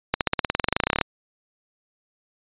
accelerating click train, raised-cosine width 0.3 ms, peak -3 dBFS, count 21, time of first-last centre 0.14-1.012 s, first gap 68 ms, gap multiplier 0.95, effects resampled to 8000 Hz

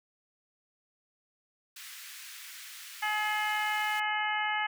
pink high-pass noise, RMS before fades -46 dBFS, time 1.76-4 s, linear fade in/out 5 ms, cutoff 1600 Hz, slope 24 dB/octave
harmonic tone, 424.4 Hz, G#4, 38 cents sharp, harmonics 2 / 3 / 4 / 5 / 6 / 7, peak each -32 / -38 / -34 / -34 / -43 / -39 dBFS, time 3.02-4.67 s, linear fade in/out 10 ms
effects none

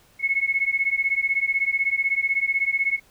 sine beating tone pair, 2183 / 2199 Hz, C#7 / C#7, -27 / -14 cents, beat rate 16 Hz, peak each -23 dBFS, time 0.19-3 s, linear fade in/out 50 ms, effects pink hiss -57 dBFS RMS until 3.1 s

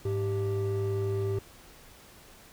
triangle tone pair together, 103.83 / 391.2 Hz, G#2 / G4, 0 / -4 cents, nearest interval octave + major seventh, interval 2296 cents, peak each -26 / -27 dBFS, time 0.05-1.39 s, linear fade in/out 5 ms, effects tanh soft clip ceiling -22 dBFS + pink hiss -53 dBFS RMS until 2.52 s

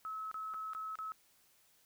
sine tone with dropouts, 1292 Hz, E6, 35 cents flat, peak -39 dBFS, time 0.05-1.12 s, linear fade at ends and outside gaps 0 ms, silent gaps 0.314-0.343 / 0.538-0.543 / 0.734-0.749 / 0.955-0.988 s, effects white hiss -69 dBFS RMS until 1.85 s

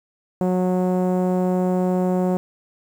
sawtooth tone with low-pass filter, 182.8 Hz, F#3, 21 cents flat, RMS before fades -20 dBFS, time 0.41-2.37 s, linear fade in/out 0 ms, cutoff 670 Hz, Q 1.4, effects 8-bit

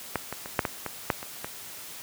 clicks, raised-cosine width 0.5 ms, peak -10 / -17 / -22 / -6 / -11 / -16 / -7 / -22 / -17 dBFS, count 9, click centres 0.157 / 0.326 / 0.459 / 0.592 / 0.652 / 0.863 / 1.102 / 1.229 / 1.445 s, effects white hiss -42 dBFS RMS until 2.02 s + high-pass 60 Hz 12 dB/octave

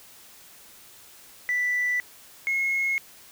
sine tone pair in turn, 1975.5 / 2167 Hz, B6 / C#7, 0 / -40 cents, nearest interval major second, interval 160 cents, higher second, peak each -21 dBFS, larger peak neither, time 1.49-2 / 2.47-2.98 s, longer neither, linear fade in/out 0 ms, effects tanh soft clip ceiling -19 dBFS + white hiss -50 dBFS RMS until 3.31 s

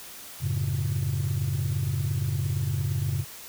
sine chord, F# minor, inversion none, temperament equal, 92.5 / 110 / 138.59 Hz, F#2 / A2 / C#3, 0 / 0 / 0 cents, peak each -28 / -28 / -26 dBFS, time 0.4-3.25 s, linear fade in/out 50 ms, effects tanh soft clip ceiling -20 dBFS + white hiss -43 dBFS RMS until 3.48 s

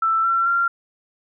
sine tone with pitch steps, 1328 / 1354.3 / 1381.2 Hz, E6 / E6 / F6, +12 / +46 / -20 cents, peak -16 dBFS, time 0.02-0.68 s, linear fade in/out 5 ms, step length 220 ms, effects none

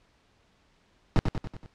brown noise with echo, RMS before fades -19 dBFS, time 1.16-1.19 s, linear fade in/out 0 ms, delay 94 ms, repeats 5, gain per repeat -5 dB, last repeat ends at 1.66 s, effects pink hiss -65 dBFS RMS until 1.74 s + low-pass 5000 Hz 12 dB/octave

